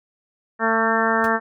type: harmonic tone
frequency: 224.8 Hz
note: A3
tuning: 37 cents sharp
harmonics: 1 / 2 / 3 / 4 / 5 / 6 / 7 / 8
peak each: -25 / -25 / -25 / -25 / -25 / -25 / -25 / -25 dBFS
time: 0.59-1.4 s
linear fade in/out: 50 ms
type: noise with exponential decay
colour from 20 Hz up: pink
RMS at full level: -31 dBFS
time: 1.24-1.32 s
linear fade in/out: 2 ms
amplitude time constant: 17 ms
effects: none